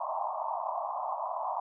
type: band-pass noise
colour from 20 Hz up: white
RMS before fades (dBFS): -34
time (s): 0-1.6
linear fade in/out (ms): 5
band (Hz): 620 to 1100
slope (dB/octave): 96
effects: none